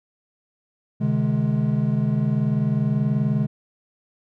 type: tone cluster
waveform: triangle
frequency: 130.9 / 151.2 / 209.8 Hz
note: C3 / D#3 / G#3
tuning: +1 / -49 / +18 cents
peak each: -21 dBFS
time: 1-3.47 s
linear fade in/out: 20 ms
effects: none